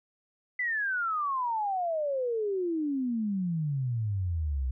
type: exponential sweep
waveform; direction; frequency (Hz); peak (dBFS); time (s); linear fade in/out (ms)
sine; down; 2021 to 61.74; -27; 0.59-4.71; 5
effects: none